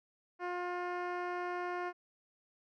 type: tone with low-pass filter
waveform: 10% pulse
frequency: 355.6 Hz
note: F4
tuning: 31 cents sharp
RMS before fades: -38 dBFS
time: 0.39-1.93 s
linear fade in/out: 50 ms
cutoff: 1700 Hz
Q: 0.53
effects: none